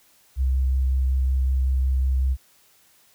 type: tone with vibrato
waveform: sine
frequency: 65.41 Hz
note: C2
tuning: in tune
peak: -18 dBFS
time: 0.36-2.37 s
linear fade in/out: 50 ms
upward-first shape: sine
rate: 5.4 Hz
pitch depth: 12 cents each way
effects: white hiss -58 dBFS RMS until 3.14 s